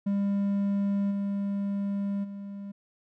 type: tone with level steps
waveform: triangle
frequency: 200 Hz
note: G3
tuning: 35 cents sharp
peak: -22 / -25 / -34 dBFS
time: 0.06-2.72 s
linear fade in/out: 10 ms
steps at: 1.1 / 2.23 s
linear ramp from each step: 20 ms
effects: none